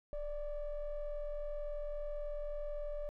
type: ring-modulated tone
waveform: triangle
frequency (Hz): 284.1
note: C#4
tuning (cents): +43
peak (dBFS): -31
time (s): 0.13-3.09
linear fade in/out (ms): 0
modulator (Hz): 305
effects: tanh soft clip ceiling -31 dBFS